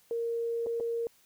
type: tone with dropouts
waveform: sine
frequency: 464.8 Hz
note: A#4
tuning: 5 cents flat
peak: -29 dBFS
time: 0.11-1.07 s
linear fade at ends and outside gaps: 1 ms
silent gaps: 0.662-0.668 / 0.8-0.806 s
effects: white hiss -64 dBFS RMS until 1.25 s